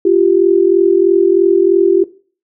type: tone pair together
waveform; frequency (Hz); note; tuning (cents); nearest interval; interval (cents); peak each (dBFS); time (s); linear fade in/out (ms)
sine; 346.9 / 390; F4 / G4; -12 / -9; major second; 203; -10; 0.05-2.04; 5
effects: noise-tail reverb RT60 0.4 s tail -17 dB re dry